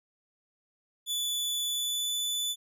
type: tone with pitch glide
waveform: sawtooth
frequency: 3466 to 3486 Hz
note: A7 to A7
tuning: -27 to -17 cents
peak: -26 dBFS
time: 1.06-2.56 s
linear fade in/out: 50 ms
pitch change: +10 cents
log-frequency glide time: 1.68-2.11 s
effects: none